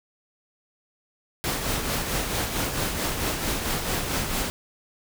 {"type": "noise with tremolo", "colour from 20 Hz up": "pink", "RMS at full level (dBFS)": -25, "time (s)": [1.44, 4.5], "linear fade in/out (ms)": 0, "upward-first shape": "triangle", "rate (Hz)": 4.5, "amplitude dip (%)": 50, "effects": []}